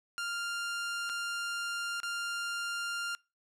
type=tone with dropouts; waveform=sawtooth; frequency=1396.9 Hz; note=F6; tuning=in tune; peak=-30 dBFS; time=0.18-3.15 s; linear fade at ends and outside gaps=0 ms; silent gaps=1.093-1.097 / 2.002-2.032 s; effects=noise-tail reverb RT60 0.3 s tail -26 dB re dry + low-pass 10000 Hz 12 dB/octave